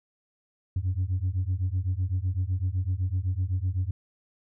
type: beating tone pair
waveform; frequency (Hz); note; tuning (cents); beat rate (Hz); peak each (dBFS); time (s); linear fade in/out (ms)
sine; 88.7 / 96.6; F2 / G2; +27 / -25; 7.9; -26; 0.76-3.91; 5
effects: tanh soft clip ceiling -21 dBFS